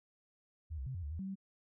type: tone with pitch steps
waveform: sine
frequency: 79.1 / 65.6 / 131.2 / 88.8 / 72.7 / 81.1 / 191.5 / 193.7 Hz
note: D#2 / C2 / C3 / F2 / D2 / E2 / G3 / G3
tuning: +29 / +5 / +5 / +29 / -17 / -28 / -40 / -20 cents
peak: -38 dBFS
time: 0.7-1.356 s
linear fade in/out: 20 ms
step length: 82 ms
effects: none